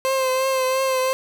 30% pulse tone with vibrato, 524 Hz, C5, 2 cents sharp, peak -16 dBFS, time 0.05-1.13 s, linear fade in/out 0 ms, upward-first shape triangle, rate 2.9 Hz, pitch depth 36 cents each way, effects none

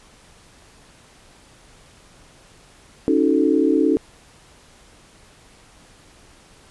sine chord, D# half-diminished seventh, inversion third, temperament equal with one note detuned, 277.2 / 314 / 370 / 440 Hz, C#4 / D#4 / F#4 / A4, 0 / +16 / 0 / 0 cents, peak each -19 / -18 / -23 / -21 dBFS, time 3.08-3.97 s, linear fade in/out 0 ms, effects pink hiss -50 dBFS RMS until 6.7 s + resampled to 24000 Hz

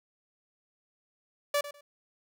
sawtooth tone with echo, 579 Hz, D5, 25 cents flat, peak -21 dBFS, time 1.54-1.61 s, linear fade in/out 5 ms, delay 100 ms, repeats 2, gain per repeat -14 dB, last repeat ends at 1.81 s, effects none

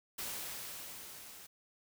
white noise with level ramp, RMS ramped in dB -40 to -53 dBFS, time 0.18-1.47 s, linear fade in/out 10 ms, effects none

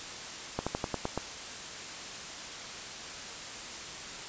slowing click train, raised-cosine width 1 ms, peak -16 dBFS, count 7, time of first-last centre 0.59-1.176 s, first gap 76 ms, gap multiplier 1.1, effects white hiss -41 dBFS RMS until 4.28 s + resampled to 16000 Hz

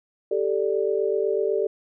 sine chord, G suspended second, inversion none, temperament equal, 392 / 440 / 587.3 Hz, G4 / A4 / D5, 0 / 0 / 0 cents, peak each -24 / -24 / -28 dBFS, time 0.31-1.67 s, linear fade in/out 5 ms, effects none

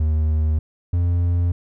triangle tone pair in turn, 77.6 / 87.1 Hz, D#2 / F2, -4 / -4 cents, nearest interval major second, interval 200 cents, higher second, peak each -14 dBFS, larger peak neither, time 0-0.59 / 0.93-1.52 s, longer neither, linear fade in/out 5 ms, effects none

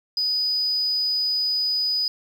sine tone, 4970 Hz, D#8, 3 cents flat, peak -19 dBFS, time 0.17-2.08 s, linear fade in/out 2 ms, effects tanh soft clip ceiling -17 dBFS + 8-bit

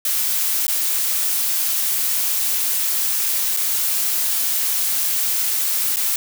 blue noise with dropouts, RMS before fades -20 dBFS, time 0.05-6.16 s, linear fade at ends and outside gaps 2 ms, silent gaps 0.668-0.68 / 3.566-3.571 / 5.961-5.968 s, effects none

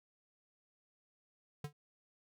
square tone with exponential decay, 146.83 Hz, D3, in tune, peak -37 dBFS, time 1.64-1.73 s, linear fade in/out 5 ms, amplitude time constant 19 ms, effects none

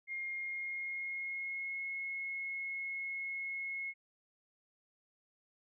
sine tone with pitch glide, 2130 to 2172 Hz, C7 to C#7, +30 to -36 cents, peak -37 dBFS, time 0.07-3.94 s, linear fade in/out 50 ms, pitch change +34 cents, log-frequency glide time 0.33-1.83 s, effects none

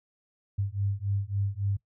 sine beating tone pair, 98 / 101.6 Hz, G2 / G#2, 0 / -38 cents, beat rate 3.6 Hz, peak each -30 dBFS, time 0.58-1.77 s, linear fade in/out 10 ms, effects noise-tail reverb RT60 0.1 s tail -19 dB re dry

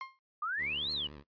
30% pulse tone with exponential decay, 1062 Hz, C6, 25 cents sharp, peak -33 dBFS, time 0.01-0.19 s, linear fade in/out 1 ms, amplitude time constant 38 ms
sine exponential two-way sweep, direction up then down, 1174.7 to 4355 to 2842 Hz, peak -32 dBFS, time 0.42-1.07 s, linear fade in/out 5 ms, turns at 0.92 s
10% pulse tone with vibrato, 73.42 Hz, D2, in tune, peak -39 dBFS, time 0.57-1.24 s, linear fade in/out 50 ms, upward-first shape sine, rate 9.3 Hz, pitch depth 95 cents each way
effects noise-tail reverb RT60 0.1 s tail -20 dB re dry + resampled to 11025 Hz

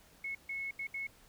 sine tone bursts at uneven times, 2190 Hz, C#7, 22 cents flat, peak -36 dBFS, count 4, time 0.24-0.35 / 0.49-0.71 / 0.79-0.87 / 0.94-1.07 s, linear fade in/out 5 ms, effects pink hiss -62 dBFS RMS until 1.28 s

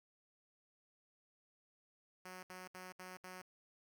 5% pulse tone bursts, 184 Hz, F#3, 9 cents flat, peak -38 dBFS, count 5, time 2.25-3.418 s, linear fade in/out 5 ms, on 180 ms, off 67 ms, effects none

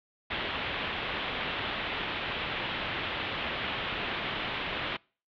white low-pass noise, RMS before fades -34 dBFS, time 0.3-4.97 s, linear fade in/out 10 ms, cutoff 3500 Hz, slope 48 dB/octave, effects noise-tail reverb RT60 0.4 s tail -26 dB re dry

